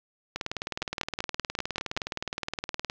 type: two click trains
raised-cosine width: 0.2 ms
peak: -11 / -13 dBFS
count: 7 / 50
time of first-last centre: 0.82-1.974 / 0.36-2.899 s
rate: 5.2 / 19.3 Hz
effects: low-pass 6000 Hz 12 dB/octave + 8-bit